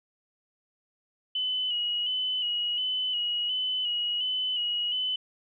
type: tone with vibrato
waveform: sine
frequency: 2960 Hz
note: F#7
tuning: in tune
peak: -26 dBFS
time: 1.35-5.16 s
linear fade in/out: 5 ms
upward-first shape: square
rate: 1.4 Hz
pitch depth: 34 cents each way
effects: none